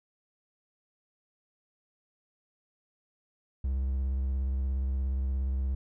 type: tone with vibrato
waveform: triangle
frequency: 66.2 Hz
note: C2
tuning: 21 cents sharp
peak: -25 dBFS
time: 3.64-5.75 s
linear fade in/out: 5 ms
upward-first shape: sine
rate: 17 Hz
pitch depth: 50 cents each way
effects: none